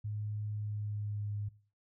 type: tone with pitch glide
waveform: sine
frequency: 105.4 to 103.35 Hz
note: G#2 to G#2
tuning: +26 to -8 cents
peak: -35 dBFS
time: 0.04-1.49 s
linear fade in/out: 10 ms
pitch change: -34 cents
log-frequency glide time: 0.52-1.35 s
effects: noise-tail reverb RT60 0.4 s tail -18 dB re dry